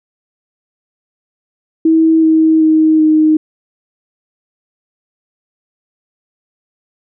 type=tone with pitch steps; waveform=sine; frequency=322.3 / 318.4 / 314.6 / 310.8 Hz; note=E4 / D#4 / D#4 / D#4; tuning=-39 / +40 / +19 / -2 cents; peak=-6 dBFS; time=1.85-3.37 s; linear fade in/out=5 ms; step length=380 ms; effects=none